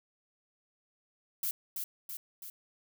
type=noise with echo; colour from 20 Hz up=violet; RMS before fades=-33 dBFS; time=1.43-1.51 s; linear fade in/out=2 ms; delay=330 ms; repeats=3; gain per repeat=-4 dB; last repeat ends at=2.5 s; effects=none